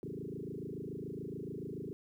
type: tone with frequency modulation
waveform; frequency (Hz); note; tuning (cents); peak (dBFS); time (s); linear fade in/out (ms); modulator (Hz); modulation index
sine; 277.2; C#4; 0; -39; 0.03-1.93; 0; 27; 5.8
effects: 12-bit